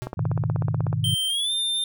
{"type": "tone with exponential decay", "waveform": "square", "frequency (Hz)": 124.8, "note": "B2", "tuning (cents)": 19, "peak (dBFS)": -25, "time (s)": [0.02, 0.14], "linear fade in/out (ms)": 0, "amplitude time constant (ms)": 24}
{"type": "click train", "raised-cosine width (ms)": 1, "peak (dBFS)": -16, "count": 15, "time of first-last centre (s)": [0.07, 0.929], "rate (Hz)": 16.3}
{"type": "chord", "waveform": "sine", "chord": "G# minor", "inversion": "none", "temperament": "just", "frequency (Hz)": [103.83, 124.59, 155.74], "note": ["G#2", "B2", "D#3"], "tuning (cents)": [0, 16, 2], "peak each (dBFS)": -26, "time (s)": [0.17, 1.15], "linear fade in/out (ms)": 10}
{"type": "tone with pitch glide", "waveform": "square", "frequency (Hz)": [3136, 3602], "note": ["G7", "A7"], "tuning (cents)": [0, 40], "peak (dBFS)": -23, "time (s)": [1.04, 1.84], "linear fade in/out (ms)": 2, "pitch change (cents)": 240, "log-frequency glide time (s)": [1.28, 1.52]}
{"effects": []}